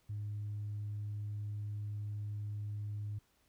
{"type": "tone", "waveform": "sine", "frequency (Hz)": 104.1, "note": "G#2", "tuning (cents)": 5, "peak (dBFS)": -36, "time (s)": [0.09, 3.19], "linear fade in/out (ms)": 10, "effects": ["tanh soft clip ceiling -34 dBFS", "pink hiss -73 dBFS RMS until 3.48 s"]}